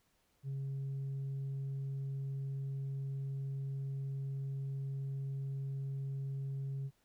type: tone with tanh clipping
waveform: sine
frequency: 136.5 Hz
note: C#3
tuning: 26 cents flat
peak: -37 dBFS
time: 0.43-6.91 s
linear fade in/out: 50 ms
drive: 1 dB
effects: pink hiss -75 dBFS RMS until 7.04 s